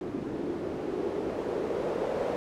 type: noise with low-pass filter sweep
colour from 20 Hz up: blue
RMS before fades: -32 dBFS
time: 0.01-2.36 s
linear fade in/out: 0 ms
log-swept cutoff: 310 to 510 Hz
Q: 3.1
effects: none